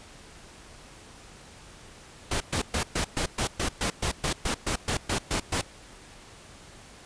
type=noise bursts; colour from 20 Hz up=pink; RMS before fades=-27 dBFS; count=16; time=2.31-5.614 s; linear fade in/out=5 ms; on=94 ms; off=120 ms; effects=pink hiss -49 dBFS RMS until 7.05 s + resampled to 22050 Hz